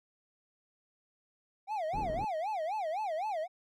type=tone with vibrato; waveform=triangle; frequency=736 Hz; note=F#5; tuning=9 cents flat; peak=-30 dBFS; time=1.67-3.48 s; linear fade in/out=50 ms; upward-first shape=sine; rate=3.9 Hz; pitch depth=300 cents each way
type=low-pass noise; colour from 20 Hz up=pink; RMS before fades=-40 dBFS; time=1.93-2.25 s; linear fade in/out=5 ms; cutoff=450 Hz; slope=12 dB/octave
effects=none